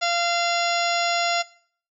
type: harmonic tone with a mistuned harmonic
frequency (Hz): 690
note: F5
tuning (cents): -21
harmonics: 1 / 2 / 3 / 4 / 5 / 6 / 7 / 8 / 10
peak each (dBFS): -24 / -27 / -29 / -30 / -31 / -32 / -32 / -33 / -34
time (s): 0.01-1.43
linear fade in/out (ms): 20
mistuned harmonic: 7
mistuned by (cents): +35
effects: noise-tail reverb RT60 0.5 s tail -19 dB re dry